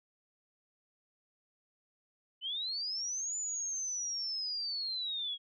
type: linear two-way sweep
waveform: sine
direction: up then down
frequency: 2958 to 7040 to 3276 Hz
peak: -34 dBFS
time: 2.41-5.38 s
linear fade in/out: 50 ms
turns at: 3.37 s
effects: none